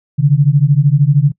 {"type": "beating tone pair", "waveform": "sine", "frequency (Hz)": [137.1, 150.1], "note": ["C#3", "D3"], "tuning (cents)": [-19, 38], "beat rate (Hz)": 13, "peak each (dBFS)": -10, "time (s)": [0.18, 1.32], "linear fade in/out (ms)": 20, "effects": ["noise-tail reverb RT60 0.1 s tail -23 dB re dry"]}